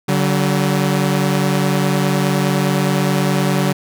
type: tone pair together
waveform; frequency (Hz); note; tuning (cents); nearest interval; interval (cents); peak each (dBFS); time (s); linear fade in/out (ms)
sawtooth; 144.2 / 188.99; D3 / F#3; -31 / +37; perfect fourth; 468; -13; 0.08-3.73; 10
effects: none